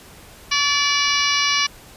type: harmonic tone with a mistuned harmonic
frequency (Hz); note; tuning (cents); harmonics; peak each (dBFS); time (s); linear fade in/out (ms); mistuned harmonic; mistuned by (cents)
579; D5; -25; 2 / 3 / 4 / 5 / 6 / 7 / 8 / 9 / 10; -24 / -27 / -22 / -24 / -29 / -26 / -28 / -26 / -27; 0.51-1.67; 10; 2; -37
effects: pink hiss -44 dBFS RMS until 1.96 s + resampled to 32000 Hz